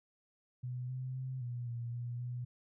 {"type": "tone with pitch steps", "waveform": "sine", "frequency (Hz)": [124.9, 128.8, 130.1, 121.4, 118.4, 120.5, 122.8], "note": ["B2", "C3", "C3", "B2", "A#2", "B2", "B2"], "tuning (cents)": [20, -27, -9, -29, 27, -42, -9], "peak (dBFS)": -37, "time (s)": [0.63, 2.45], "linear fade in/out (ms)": 10, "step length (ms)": 260, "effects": []}